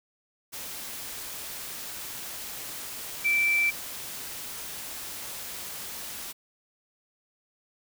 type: tone in noise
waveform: sine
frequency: 2335 Hz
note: D7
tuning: 11 cents flat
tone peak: -21 dBFS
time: 3.24-3.71 s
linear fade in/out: 20 ms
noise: white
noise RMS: -38 dBFS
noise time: 0.52-6.33 s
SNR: +14 dB
effects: none